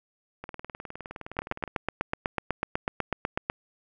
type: two click trains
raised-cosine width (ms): 0.5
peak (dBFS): -11 / -23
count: 18 / 25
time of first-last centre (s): 1.39-3.499 / 0.44-1.677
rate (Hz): 8.06 / 19.4
effects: none